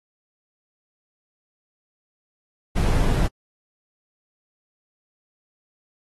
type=noise; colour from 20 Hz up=brown; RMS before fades=-19 dBFS; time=2.75-3.28 s; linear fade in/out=20 ms; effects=AAC 32 kbps